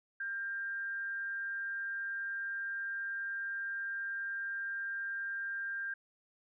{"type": "tone with amplitude modulation", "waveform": "sine", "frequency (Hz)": 1595, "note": "G6", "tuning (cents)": 30, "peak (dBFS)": -34, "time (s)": [0.2, 5.94], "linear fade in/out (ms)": 5, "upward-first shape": "sine", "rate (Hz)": 209, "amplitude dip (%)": 30, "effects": []}